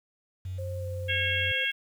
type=tone; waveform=sine; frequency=92.5 Hz; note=F#2; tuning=in tune; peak=-32 dBFS; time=0.45-1.52 s; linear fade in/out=5 ms
type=tone with pitch glide; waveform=sine; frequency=531 to 519.8 Hz; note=C5 to C5; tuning=+25 to -11 cents; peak=-37 dBFS; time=0.58-1.65 s; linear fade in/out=10 ms; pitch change=-36 cents; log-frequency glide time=0.78-0.86 s
type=harmonic tone; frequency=545 Hz; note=C#5; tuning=29 cents flat; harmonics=3 / 4 / 5 / 6; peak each=-31 / -31 / -31 / -31 dBFS; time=1.08-1.72 s; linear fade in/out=20 ms
effects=9-bit